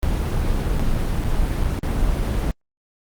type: noise with dropouts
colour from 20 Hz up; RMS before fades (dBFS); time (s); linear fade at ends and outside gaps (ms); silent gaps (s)
brown; -20; 0.03-2.51; 0; 0.789-0.795 / 1.239-1.246 / 1.637-1.644 / 1.79-1.832
effects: Opus 24 kbps